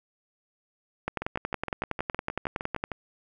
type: two click trains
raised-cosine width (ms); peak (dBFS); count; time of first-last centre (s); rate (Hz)
0.5; -17 / -13; 12 / 20; 1.22-2.918 / 1.08-2.839; 6.48 / 10.8
effects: none